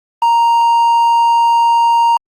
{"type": "tone", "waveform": "triangle", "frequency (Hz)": 932.3, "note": "A#5", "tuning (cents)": 0, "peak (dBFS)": -6, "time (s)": [0.22, 2.17], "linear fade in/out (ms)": 2, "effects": ["Opus 24 kbps"]}